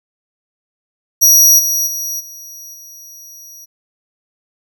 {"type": "tone with level steps", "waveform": "sawtooth", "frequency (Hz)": 5770, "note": "F#8", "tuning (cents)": -44, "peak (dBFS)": [-3, -11, -17, -29, -32], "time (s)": [1.21, 3.66], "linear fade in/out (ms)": 20, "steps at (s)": [1.58, 1.86, 2.19, 2.73], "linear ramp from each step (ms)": 20, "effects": []}